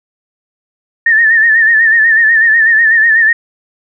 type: tone with vibrato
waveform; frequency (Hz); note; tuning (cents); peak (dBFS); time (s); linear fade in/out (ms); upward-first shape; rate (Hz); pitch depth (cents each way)
sine; 1800; A6; +39; -5; 1.06-3.33; 5; sine; 8.1; 68
effects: none